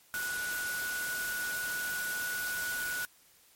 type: tone in noise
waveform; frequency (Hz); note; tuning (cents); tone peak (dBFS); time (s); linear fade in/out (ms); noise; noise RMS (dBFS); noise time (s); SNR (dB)
sine; 1469; F#6; -13; -33; 0.14-3.05; 0; white; -39; 0.14-3.05; +3
effects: white hiss -62 dBFS RMS until 3.55 s + MP3 64 kbps